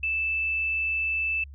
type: tone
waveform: sine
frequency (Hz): 2637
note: E7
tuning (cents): 0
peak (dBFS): -24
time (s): 0.03-1.44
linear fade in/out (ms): 5
effects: added 70 Hz sine -41 dBFS peak until 1.54 s